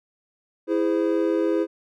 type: chord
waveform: triangle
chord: E augmented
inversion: none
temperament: just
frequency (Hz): 329.6 / 412 / 515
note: E4 / G#4 / B#4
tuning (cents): 0 / -14 / -28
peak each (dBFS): -20 / -23 / -24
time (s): 0.67-1.67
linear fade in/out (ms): 50
effects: none